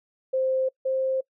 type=tone pair in turn; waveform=sine; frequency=523.3 / 526.6 Hz; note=C5 / C5; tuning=0 / +11 cents; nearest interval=unison; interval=11 cents; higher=second; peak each=-21 / -22 dBFS; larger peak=first; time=0.33-0.69 / 0.85-1.21 s; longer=neither; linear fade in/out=10 ms; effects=noise-tail reverb RT60 0.1 s tail -24 dB re dry